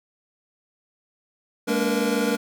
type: tone cluster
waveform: square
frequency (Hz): 205.5 / 231.6 / 288 / 464.7 / 484.3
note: G#3 / A#3 / D4 / A#4 / B4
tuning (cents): -18 / -11 / -34 / -5 / -34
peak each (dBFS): -28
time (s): 1.67-2.37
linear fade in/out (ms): 20
effects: none